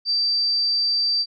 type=tone; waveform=sine; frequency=4666 Hz; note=D8; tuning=12 cents flat; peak=-18 dBFS; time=0.05-1.26 s; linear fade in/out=50 ms; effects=none